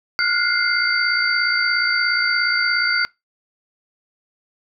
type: tone cluster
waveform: sine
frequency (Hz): 1407 / 1464 / 2101 / 4619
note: F6 / F#6 / C7 / D8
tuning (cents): +12 / -19 / +7 / -30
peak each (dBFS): -22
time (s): 0.19-3.05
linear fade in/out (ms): 0
effects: noise-tail reverb RT60 0.2 s tail -23 dB re dry